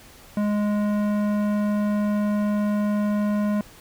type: tone with tanh clipping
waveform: sine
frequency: 207.7 Hz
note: G#3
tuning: in tune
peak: -22 dBFS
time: 0.37-3.61 s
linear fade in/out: 2 ms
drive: 15 dB
effects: pink hiss -48 dBFS RMS until 3.8 s